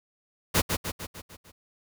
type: noise with echo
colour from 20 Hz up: pink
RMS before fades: -21 dBFS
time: 0.54-0.62 s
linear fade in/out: 20 ms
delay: 150 ms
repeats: 6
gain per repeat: -5 dB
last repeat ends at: 1.52 s
effects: none